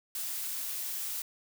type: noise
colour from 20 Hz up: blue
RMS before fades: -36 dBFS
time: 0.15-1.22 s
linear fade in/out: 2 ms
effects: none